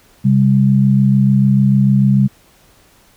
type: tone pair together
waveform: sine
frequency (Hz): 133.2 / 200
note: C3 / G3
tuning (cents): +31 / +35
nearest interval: perfect fifth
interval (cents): 704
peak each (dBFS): -11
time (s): 0.24-2.28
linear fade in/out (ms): 20
effects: pink hiss -50 dBFS RMS until 3.16 s